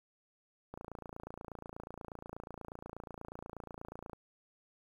click train, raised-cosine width 1 ms, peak -30 dBFS, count 97, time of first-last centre 0.74-4.132 s, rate 28.3 Hz, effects 10-bit

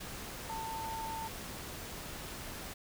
sine tone in noise, 895 Hz, A5, 29 cents sharp, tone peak -38 dBFS, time 0.49-1.28 s, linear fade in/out 10 ms, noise pink, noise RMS -44 dBFS, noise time 0-2.74 s, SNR +3 dB, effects none

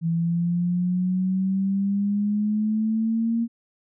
sine exponential sweep, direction up, 164.7 to 233.1 Hz, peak -20 dBFS, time 0.01-3.48 s, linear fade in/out 50 ms, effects none

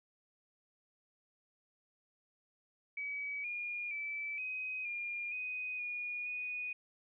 sine tone with pitch steps, 2277 / 2426 / 2315 / 2518 / 2411 / 2498 / 2445 / 2474 Hz, C#7 / D#7 / D7 / D#7 / D7 / D#7 / D#7 / D#7, +46 / -44 / -25 / +20 / +45 / +6 / -31 / -10 cents, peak -37 dBFS, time 2.97-6.73 s, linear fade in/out 5 ms, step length 470 ms, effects none

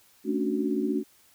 sine chord, D major seventh, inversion second, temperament equal, 220 / 277.2 / 293.7 / 370 Hz, A3 / C#4 / D4 / F#4, 0 / 0 / 0 / 0 cents, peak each -30 dBFS, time 0.24-1.04 s, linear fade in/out 50 ms, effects white hiss -60 dBFS RMS until 1.34 s

